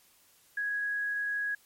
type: tone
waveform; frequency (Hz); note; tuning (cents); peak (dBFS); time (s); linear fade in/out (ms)
sine; 1661.2; G#6; 0; -29; 0.57-1.55; 5
effects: white hiss -63 dBFS RMS until 1.65 s + MP3 64 kbps